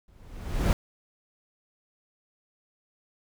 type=noise with exponential growth; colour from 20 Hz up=brown; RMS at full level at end=-18 dBFS; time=0.08-0.73 s; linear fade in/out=1 ms; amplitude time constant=140 ms; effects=none